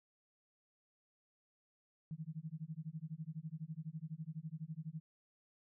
sine tone with tremolo, 158.3 Hz, D#3, 30 cents sharp, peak -39 dBFS, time 2.11-5 s, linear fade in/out 0 ms, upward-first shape sine, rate 12 Hz, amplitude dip 100%, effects none

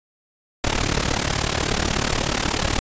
pink noise with amplitude modulation, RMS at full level -18 dBFS, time 0.64-2.79 s, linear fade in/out 0 ms, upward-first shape sine, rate 36.4 Hz, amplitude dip 85%, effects resampled to 16000 Hz

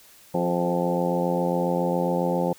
harmonic tone with a mistuned harmonic, 87.31 Hz, F2, in tune, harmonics 2 / 3 / 4 / 5 / 6 / 7 / 8 / 9 / 10, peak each -26 / -32 / -30 / -33 / -26 / -37 / -36 / -32 / -32 dBFS, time 0.34-2.53 s, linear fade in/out 5 ms, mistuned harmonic 5, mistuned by -17 cents, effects white hiss -52 dBFS RMS until 2.58 s

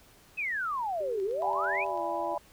sine exponential two-way sweep, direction down then up, 2637 to 370 to 2637 Hz, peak -29 dBFS, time 0.37-1.85 s, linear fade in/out 20 ms, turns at 1.23 s
sine tone with pitch glide, 390 to 339.5 Hz, G4 to F4, -9 to -49 cents, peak -38 dBFS, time 1-2.35 s, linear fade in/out 10 ms, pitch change -240 cents, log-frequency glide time 1.88-2.01 s
click train, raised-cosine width 0.2 ms, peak -37 dBFS, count 8, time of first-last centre 1.2-1.975 s, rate 9.03 Hz
sine chord, E dominant seventh, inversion third, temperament equal with one note detuned, 587.3 / 675.4 / 830.6 / 987.8 Hz, D5 / E5 / G#5 / B5, 0 / +42 / 0 / 0 cents, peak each -35 dBFS, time 1.42-2.38 s, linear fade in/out 2 ms
effects pink hiss -58 dBFS RMS until 2.52 s

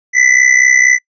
square ring-modulated tone, 2000 Hz, B6, 21 cents sharp, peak -4 dBFS, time 0.13-0.99 s, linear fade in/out 50 ms, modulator 32.1 Hz, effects noise-tail reverb RT60 0.1 s tail -23 dB re dry + resampled to 16000 Hz

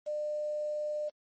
sine tone with quantisation, 600 Hz, D5, 37 cents sharp, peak -31 dBFS, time 0.06-1.1 s, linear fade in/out 20 ms, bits 9, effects MP3 32 kbps

